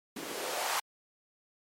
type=noise with band-pass filter sweep; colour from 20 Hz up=blue; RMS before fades=-35 dBFS; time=0.16-0.8 s; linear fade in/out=5 ms; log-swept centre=260 to 1000 Hz; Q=2; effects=MP3 64 kbps